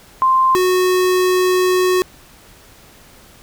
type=tone pair in turn; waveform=sine / square; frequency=1046.5 / 367.1 Hz; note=C6 / F#4; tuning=0 / -14 cents; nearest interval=octave + tritone; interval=1814 cents; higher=first; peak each=-10 / -13 dBFS; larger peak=first; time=0.22-0.55 / 0.55-2.02 s; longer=second; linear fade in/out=0 ms; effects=pink hiss -45 dBFS RMS until 3.42 s